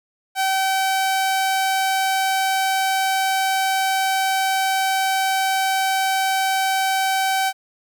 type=tone; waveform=sawtooth; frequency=768 Hz; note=G5; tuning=36 cents flat; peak=-14 dBFS; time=0.35-7.53 s; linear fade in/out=50 ms; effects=none